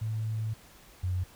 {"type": "tone pair in turn", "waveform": "sine", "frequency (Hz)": [109.9, 91.11], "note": ["A2", "F#2"], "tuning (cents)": [-2, -26], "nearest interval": "minor third", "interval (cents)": 324, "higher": "first", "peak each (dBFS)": [-29, -27], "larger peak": "second", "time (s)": [[0.01, 0.54], [1.03, 1.24]], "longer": "first", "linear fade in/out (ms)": 10, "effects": ["pink hiss -55 dBFS RMS until 1.35 s"]}